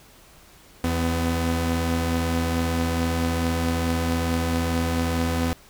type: tone pair together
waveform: sawtooth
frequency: 82.41 / 251.8 Hz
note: E2 / B3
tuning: 0 / +34 cents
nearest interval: octave + perfect fifth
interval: 1934 cents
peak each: -20 / -21 dBFS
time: 0.84-5.53 s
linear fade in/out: 0 ms
effects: pink hiss -51 dBFS RMS until 5.69 s

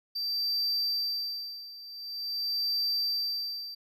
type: tone with tremolo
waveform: triangle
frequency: 4675 Hz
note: D8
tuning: 9 cents flat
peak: -25 dBFS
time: 0.15-3.75 s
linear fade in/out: 10 ms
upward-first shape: sine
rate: 0.46 Hz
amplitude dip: 85%
effects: none

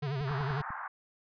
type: tone with vibrato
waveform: square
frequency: 139.5 Hz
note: C#3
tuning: 11 cents sharp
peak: -32 dBFS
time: 0.02-0.62 s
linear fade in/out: 10 ms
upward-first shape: sine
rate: 11 Hz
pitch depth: 120 cents each way
type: click train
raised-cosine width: 5 ms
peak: -32 dBFS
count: 6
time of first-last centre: 0.21-0.705 s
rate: 10.1 Hz
type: band-pass noise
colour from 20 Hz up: pink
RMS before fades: -40 dBFS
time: 0.27-0.88 s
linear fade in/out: 5 ms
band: 800 to 1700 Hz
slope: 48 dB/octave
effects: resampled to 11025 Hz

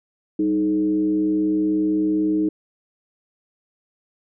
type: tone with frequency modulation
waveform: sine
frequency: 311.1 Hz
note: D#4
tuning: in tune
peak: -17 dBFS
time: 0.39-2.49 s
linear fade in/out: 5 ms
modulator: 116 Hz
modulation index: 0.51
effects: none

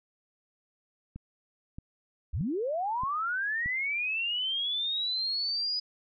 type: click train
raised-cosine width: 5 ms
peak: -28 dBFS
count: 5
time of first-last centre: 1.16-3.66 s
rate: 1.6 Hz
type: linear sweep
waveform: sine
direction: up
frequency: 46.25 to 4978 Hz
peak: -28 dBFS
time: 2.33-5.8 s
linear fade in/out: 10 ms
effects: none

